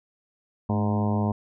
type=harmonic tone with a mistuned harmonic; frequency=103.5 Hz; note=G#2; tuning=5 cents flat; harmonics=1 / 2 / 3 / 4 / 5 / 6 / 7 / 8 / 9 / 10; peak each=-25 / -25 / -36 / -35 / -38 / -36 / -36 / -39 / -35 / -41 dBFS; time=0.69-1.32 s; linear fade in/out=5 ms; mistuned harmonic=2; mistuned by=+42 cents; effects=none